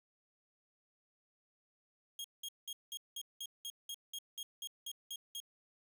sawtooth tone bursts, 3260 Hz, G#7, 33 cents flat, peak -38 dBFS, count 14, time 2.19-5.402 s, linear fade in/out 2 ms, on 53 ms, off 190 ms, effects none

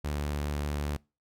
sawtooth tone with vibrato, 73.2 Hz, D2, 5 cents flat, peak -26 dBFS, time 0.04-0.97 s, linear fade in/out 10 ms, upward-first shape triangle, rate 5 Hz, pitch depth 12 cents each way, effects noise-tail reverb RT60 0.3 s tail -25 dB re dry

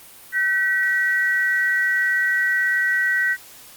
sine tone pair together, 1529 / 1926.4 Hz, G6 / B6, -44 / -44 cents, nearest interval major third, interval 400 cents, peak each -21 / -19 dBFS, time 0.32-3.37 s, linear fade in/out 50 ms, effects white hiss -44 dBFS RMS until 3.76 s + Opus 32 kbps

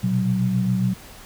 sine tone cluster, 121.5 / 128.8 / 186.8 Hz, B2 / C3 / F#3, -28 / -27 / +17 cents, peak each -23 / -28 / -20 dBFS, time 0.03-0.94 s, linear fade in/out 10 ms, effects pink hiss -43 dBFS RMS until 1.25 s

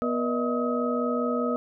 sine tone cluster, 245.2 / 479.2 / 601 / 646 / 1269 Hz, B3 / A#4 / D5 / E5 / D#6, -12 / +48 / +40 / -35 / +34 cents, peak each -27 / -29 / -33 / -34 / -31 dBFS, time 0.02-1.56 s, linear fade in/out 0 ms, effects none

